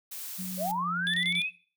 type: noise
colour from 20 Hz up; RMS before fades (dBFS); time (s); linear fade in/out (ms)
blue; -39; 0.11-0.72; 10
type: tone with pitch glide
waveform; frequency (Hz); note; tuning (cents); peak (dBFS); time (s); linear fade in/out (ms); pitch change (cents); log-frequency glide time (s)
sine; 185 to 175.83; F#3 to F3; 0 to +12; -34; 0.38-1.41; 20; -88; 0.54-0.89
type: linear sweep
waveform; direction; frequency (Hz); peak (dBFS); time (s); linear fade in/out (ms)
sine; up; 523.3 to 2637; -28; 0.57-1.51; 50
type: tone bursts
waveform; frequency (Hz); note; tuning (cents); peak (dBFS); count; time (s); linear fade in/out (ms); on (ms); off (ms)
triangle; 3473; A7; -23; -26; 4; 1.07-1.419; 0; 67; 27
effects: noise-tail reverb RT60 0.4 s tail -18 dB re dry